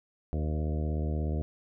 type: harmonic tone with a mistuned harmonic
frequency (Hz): 76.7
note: D#2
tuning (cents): -24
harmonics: 1 / 2 / 3 / 4 / 5 / 6 / 7 / 8 / 9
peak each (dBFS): -29 / -35 / -39 / -41 / -43 / -45 / -46 / -47 / -48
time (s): 0.33-1.42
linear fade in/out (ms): 0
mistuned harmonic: 7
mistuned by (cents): -20
effects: none